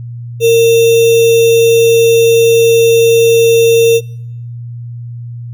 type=tone with sample-and-hold; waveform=sine; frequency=460.7 Hz; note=A#4; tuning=20 cents flat; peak=-4 dBFS; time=0.4-4.01 s; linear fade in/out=50 ms; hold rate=3150 Hz; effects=noise-tail reverb RT60 0.9 s tail -26 dB re dry + added 119 Hz sine -22 dBFS peak until 5.53 s